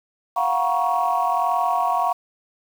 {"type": "chord", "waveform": "sine", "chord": "Gb major seventh", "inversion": "third", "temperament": "equal with one note detuned", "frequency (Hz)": [698.5, 740, 950.3, 1108.7], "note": ["F5", "Gb5", "Bb5", "Db6"], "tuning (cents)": [0, 0, 33, 0], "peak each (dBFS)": -23, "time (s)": [0.36, 2.13], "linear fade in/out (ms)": 10, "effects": ["tanh soft clip ceiling -10 dBFS", "7-bit"]}